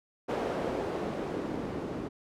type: noise with low-pass filter sweep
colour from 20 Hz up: blue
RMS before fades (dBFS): -34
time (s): 0.28-2.09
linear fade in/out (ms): 20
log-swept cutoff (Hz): 510 to 310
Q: 1.3
effects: none